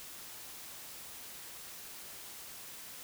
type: silence
effects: white hiss -48 dBFS RMS until 3.03 s